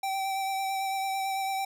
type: tone with vibrato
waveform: square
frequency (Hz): 775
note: G5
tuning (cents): -20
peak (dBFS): -29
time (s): 0.03-1.65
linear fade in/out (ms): 5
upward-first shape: sine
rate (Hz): 9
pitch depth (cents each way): 18
effects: none